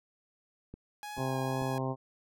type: click train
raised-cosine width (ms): 3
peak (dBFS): -31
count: 3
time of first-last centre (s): 0.74-1.621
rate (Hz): 2.27
type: tone with vibrato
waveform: sawtooth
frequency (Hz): 830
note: G#5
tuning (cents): -1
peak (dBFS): -36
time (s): 1.03-1.78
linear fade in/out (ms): 0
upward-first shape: triangle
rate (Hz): 2.1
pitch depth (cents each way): 23
type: harmonic tone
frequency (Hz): 131.5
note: C3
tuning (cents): +9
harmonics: 1 / 2 / 3 / 4 / 5 / 6 / 7 / 8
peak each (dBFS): -34 / -37 / -39 / -40 / -41 / -42 / -42 / -43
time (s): 1.16-1.96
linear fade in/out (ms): 50
effects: none